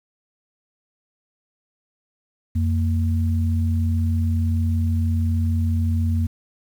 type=tone pair together; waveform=sine; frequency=87.86 / 230 Hz; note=F2 / A#3; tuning=+11 / -23 cents; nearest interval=octave + perfect fourth; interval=1666 cents; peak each=-18 / -26 dBFS; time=2.55-6.27 s; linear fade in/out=10 ms; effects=8-bit